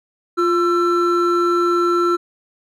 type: tone pair together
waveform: triangle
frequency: 349.2 / 1340.7 Hz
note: F4 / E6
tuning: 0 / +29 cents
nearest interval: octave + major seventh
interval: 2329 cents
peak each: -14 / -16 dBFS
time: 0.37-2.17 s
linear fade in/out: 20 ms
effects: none